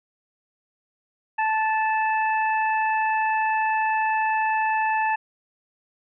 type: harmonic tone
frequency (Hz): 875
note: A5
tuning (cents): -10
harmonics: 1 / 2 / 3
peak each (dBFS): -21 / -27 / -31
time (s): 1.38-5.16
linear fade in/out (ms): 10
effects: none